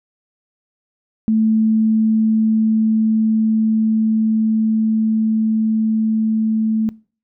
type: tone with level ramp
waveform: sine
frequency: 219.8 Hz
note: A3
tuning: 2 cents flat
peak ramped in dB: -12 to -15 dBFS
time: 1.28-6.89 s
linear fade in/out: 0 ms
effects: noise-tail reverb RT60 0.4 s tail -23 dB re dry